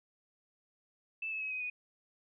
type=tone with pitch steps; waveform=sine; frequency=2637 / 2596 / 2556 / 2516 / 2478 Hz; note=E7 / E7 / D#7 / D#7 / D#7; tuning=0 / -27 / +46 / +19 / -8 cents; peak=-35 dBFS; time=1.22-1.7 s; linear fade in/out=5 ms; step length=96 ms; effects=none